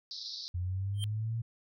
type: band-pass noise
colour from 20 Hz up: pink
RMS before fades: -42 dBFS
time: 0.11-0.48 s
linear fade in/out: 0 ms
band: 3800 to 5400 Hz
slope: 96 dB/octave
type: linear sweep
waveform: sine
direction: up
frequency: 87.31 to 116.54 Hz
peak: -31 dBFS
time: 0.54-1.42 s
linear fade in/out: 10 ms
type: tone with exponential growth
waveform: square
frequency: 3150 Hz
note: G7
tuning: 8 cents sharp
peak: -33 dBFS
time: 0.94-1.04 s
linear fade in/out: 0 ms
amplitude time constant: 21 ms
effects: none